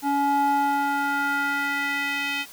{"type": "tone with band-pass filter sweep", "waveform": "square", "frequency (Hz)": 282.2, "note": "C#4", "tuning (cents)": 31, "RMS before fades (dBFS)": -24, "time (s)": [0.02, 2.46], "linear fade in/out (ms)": 50, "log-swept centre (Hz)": [660, 2700], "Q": 2.6, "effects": ["white hiss -45 dBFS RMS until 2.52 s"]}